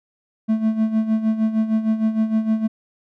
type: tone with tremolo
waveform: triangle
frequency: 220 Hz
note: A3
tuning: in tune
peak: -12 dBFS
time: 0.48-2.68 s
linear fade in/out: 20 ms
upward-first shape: sine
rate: 6.5 Hz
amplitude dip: 70%
effects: none